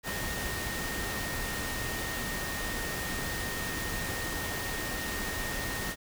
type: tone in noise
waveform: sine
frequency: 1849 Hz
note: A#6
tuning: 15 cents flat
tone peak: -38 dBFS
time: 0.03-5.96 s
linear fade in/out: 50 ms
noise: pink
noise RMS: -35 dBFS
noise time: 0.03-5.96 s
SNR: -6 dB
effects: none